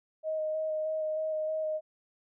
sine tone with vibrato, 625 Hz, D#5, 8 cents sharp, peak -29 dBFS, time 0.23-1.81 s, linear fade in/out 50 ms, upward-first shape square, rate 3.2 Hz, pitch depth 11 cents each way, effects none

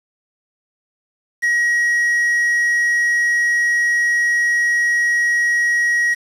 triangle tone with quantisation, 1900 Hz, A#6, 33 cents sharp, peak -12 dBFS, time 1.42-6.15 s, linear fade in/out 20 ms, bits 6, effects low-pass 12000 Hz 12 dB/octave

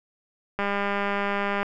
click train, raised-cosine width 0.5 ms, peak -12 dBFS, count 210, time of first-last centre 0.59-1.63 s, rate 201 Hz, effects none

